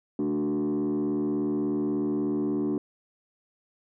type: tone with frequency modulation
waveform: sine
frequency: 293.7 Hz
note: D4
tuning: in tune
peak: -22 dBFS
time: 0.19-2.78 s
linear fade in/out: 2 ms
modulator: 76.5 Hz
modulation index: 1.1
effects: tanh soft clip ceiling -23 dBFS